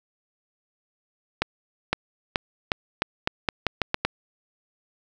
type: accelerating click train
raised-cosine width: 0.3 ms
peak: -5 dBFS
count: 11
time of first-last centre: 1.42-4.05 s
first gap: 510 ms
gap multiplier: 0.84
effects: none